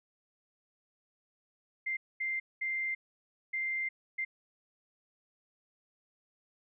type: tone bursts at uneven times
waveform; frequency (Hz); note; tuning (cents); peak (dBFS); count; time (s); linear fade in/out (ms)
sine; 2093; C7; 0; -31; 5; 1.86-1.97 / 2.2-2.4 / 2.61-2.95 / 3.53-3.89 / 4.18-4.25; 10
effects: none